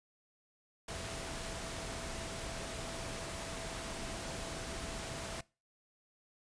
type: tone in noise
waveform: sine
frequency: 661 Hz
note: E5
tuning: 5 cents sharp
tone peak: -48 dBFS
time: 0.88-5.41 s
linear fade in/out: 5 ms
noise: pink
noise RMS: -42 dBFS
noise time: 0.88-5.41 s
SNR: -9 dB
effects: noise-tail reverb RT60 0.3 s tail -22 dB re dry + resampled to 22050 Hz